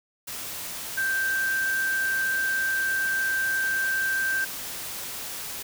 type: tone in noise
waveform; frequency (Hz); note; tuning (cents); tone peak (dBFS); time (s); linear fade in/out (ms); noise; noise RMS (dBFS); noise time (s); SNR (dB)
sine; 1568; G6; 0; -23; 0.97-4.45; 10; white; -35; 0.27-5.63; +9
effects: none